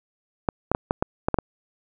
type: clicks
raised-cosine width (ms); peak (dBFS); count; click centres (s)
1; -6; 8; 0.488 / 0.716 / 0.749 / 0.909 / 1.025 / 1.285 / 1.343 / 1.387
effects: none